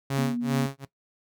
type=tone with tremolo; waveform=sawtooth; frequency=137.2 Hz; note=C#3; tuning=17 cents flat; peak=-19 dBFS; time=0.1-0.85 s; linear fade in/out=5 ms; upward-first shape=sine; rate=2.6 Hz; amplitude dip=100%
type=tone; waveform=sine; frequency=240 Hz; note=B3; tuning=49 cents flat; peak=-26 dBFS; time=0.18-0.66 s; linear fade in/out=2 ms
effects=noise-tail reverb RT60 0.1 s tail -17 dB re dry